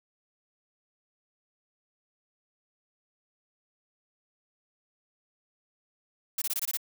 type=noise bursts; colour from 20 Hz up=blue; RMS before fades=-30 dBFS; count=7; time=6.38-6.772 s; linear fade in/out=5 ms; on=38 ms; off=21 ms; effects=none